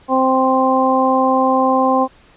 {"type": "harmonic tone", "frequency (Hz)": 261.6, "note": "C4", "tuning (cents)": 0, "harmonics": [1, 2, 3, 4], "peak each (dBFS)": [-17, -17, -17, -17], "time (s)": [0.08, 2.08], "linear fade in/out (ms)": 50, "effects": ["pink hiss -49 dBFS RMS until 2.36 s", "resampled to 8000 Hz"]}